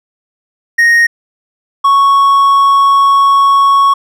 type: tone pair in turn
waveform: triangle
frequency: 1864.7 / 1108.6 Hz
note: A#6 / C#6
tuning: 0 / 0 cents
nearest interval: major sixth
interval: 900 cents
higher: first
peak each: -3 dBFS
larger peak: neither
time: 0.78-1.07 / 1.84-3.94 s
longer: second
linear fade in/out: 10 ms
effects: none